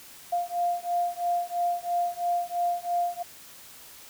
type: beating tone pair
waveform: sine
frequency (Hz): 698.5 / 701.5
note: F5 / F5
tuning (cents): 0 / +8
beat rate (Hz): 3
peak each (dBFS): -28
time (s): 0.32-3.23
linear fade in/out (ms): 10
effects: white hiss -48 dBFS RMS until 4.09 s